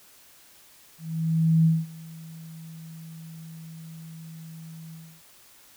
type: tone with ADSR envelope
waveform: sine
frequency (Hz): 162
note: E3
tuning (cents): -30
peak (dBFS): -15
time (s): 0.98-5.22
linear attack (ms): 670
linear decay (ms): 210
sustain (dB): -24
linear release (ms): 290
effects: white hiss -54 dBFS RMS until 5.76 s